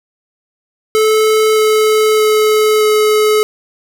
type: tone with pitch steps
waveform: square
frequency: 434.5 / 432 / 429.5 / 427 Hz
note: A4 / A4 / A4 / G#4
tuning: -22 / -32 / -42 / +48 cents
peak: -9 dBFS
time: 0.95-3.43 s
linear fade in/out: 0 ms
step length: 620 ms
effects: none